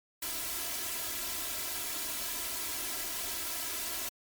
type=noise with comb filter; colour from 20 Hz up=white; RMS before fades=-36 dBFS; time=0.22-4.09 s; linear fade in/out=5 ms; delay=3 ms; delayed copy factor=+0.85; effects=MP3 96 kbps